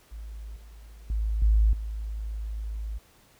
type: tone with level steps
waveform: sine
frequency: 53.7 Hz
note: A1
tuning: 41 cents flat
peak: -36 / -44 / -24 / -17 / -30 dBFS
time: 0.11-2.99 s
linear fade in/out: 20 ms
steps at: 0.56 / 1.1 / 1.42 / 1.73 s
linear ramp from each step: 2 ms
effects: pink hiss -59 dBFS RMS until 3.39 s